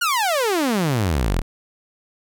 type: exponential sweep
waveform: sawtooth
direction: down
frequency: 1480 to 36.47 Hz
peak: -14 dBFS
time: 0.01-1.42 s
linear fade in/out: 10 ms
effects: none